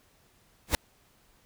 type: noise with exponential growth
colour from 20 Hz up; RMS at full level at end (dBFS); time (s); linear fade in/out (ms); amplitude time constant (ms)
pink; -19; 0.67-0.75; 1; 16
effects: pink hiss -64 dBFS RMS until 1.45 s